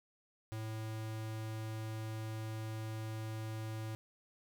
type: tone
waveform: square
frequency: 110 Hz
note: A2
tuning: in tune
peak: -40 dBFS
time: 0.52-3.95 s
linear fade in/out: 0 ms
effects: none